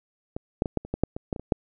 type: clicks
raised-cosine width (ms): 2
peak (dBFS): -18 / -8 / -15 / -10 / -25 / -14 / -7 / -19 / -13 / -20 / -24 / -6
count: 12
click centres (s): 0.365 / 0.621 / 0.658 / 0.773 / 0.85 / 0.94 / 1.036 / 1.165 / 1.328 / 1.362 / 1.396 / 1.522
effects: none